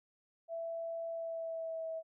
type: tone with pitch glide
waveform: sine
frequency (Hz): 664 to 648.5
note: E5 to E5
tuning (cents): +12 to -28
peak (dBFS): -37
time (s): 0.48-2.03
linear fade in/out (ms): 50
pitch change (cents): -40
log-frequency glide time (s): 1.1-1.88
effects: none